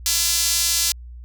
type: tone with high-pass filter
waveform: sawtooth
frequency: 338.7 Hz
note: E4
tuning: 47 cents sharp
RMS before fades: -20 dBFS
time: 0.06-0.92 s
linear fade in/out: 0 ms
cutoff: 5200 Hz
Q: 1.2
effects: added 60 Hz sine -35 dBFS peak until 1.24 s